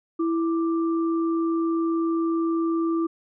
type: tone pair together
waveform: sine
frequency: 330.6 / 1178 Hz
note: E4 / D6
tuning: +5 / +5 cents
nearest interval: octave + minor seventh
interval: 2200 cents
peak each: -21 / -33 dBFS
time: 0.19-3.07 s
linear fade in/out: 10 ms
effects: none